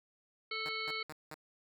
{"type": "harmonic tone", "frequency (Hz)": 440, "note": "A4", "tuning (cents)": 0, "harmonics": [1, 3, 5, 7, 9, 10], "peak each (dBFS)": [-46, -43, -39, -47, -46, -43], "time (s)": [0.51, 1.03], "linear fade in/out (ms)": 5}
{"type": "tone bursts", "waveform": "5% pulse", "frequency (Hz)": 154.9, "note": "D#3", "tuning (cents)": -7, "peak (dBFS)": -33, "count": 4, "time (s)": [0.66, 1.342], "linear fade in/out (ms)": 0, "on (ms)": 28, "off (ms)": 190}
{"effects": []}